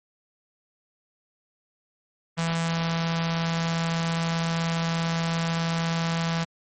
sawtooth tone with notch filter, 166 Hz, E3, 12 cents sharp, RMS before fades -26 dBFS, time 2.37-6.45 s, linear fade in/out 20 ms, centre 350 Hz, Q 0.72, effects MP3 32 kbps

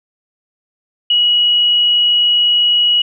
sine tone, 2913 Hz, F#7, 28 cents flat, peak -9 dBFS, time 1.1-3.02 s, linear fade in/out 5 ms, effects none

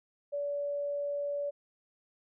sine tone, 574 Hz, D5, 40 cents flat, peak -31 dBFS, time 0.32-1.51 s, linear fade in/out 20 ms, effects none

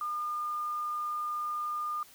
sine tone, 1211 Hz, D#6, 47 cents flat, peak -31 dBFS, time 0.01-2.03 s, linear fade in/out 2 ms, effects white hiss -56 dBFS RMS until 2.14 s

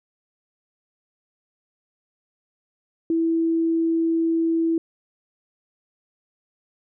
sine tone, 328.9 Hz, E4, 4 cents flat, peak -18 dBFS, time 3.1-4.78 s, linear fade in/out 2 ms, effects none

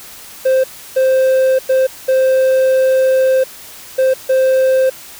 triangle tone bursts at uneven times, 523.3 Hz, C5, in tune, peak -7 dBFS, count 6, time 0.45-0.64 / 0.96-1.59 / 1.69-1.87 / 2.08-3.44 / 3.98-4.14 / 4.29-4.9 s, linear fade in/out 10 ms, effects white hiss -35 dBFS RMS until 5.19 s

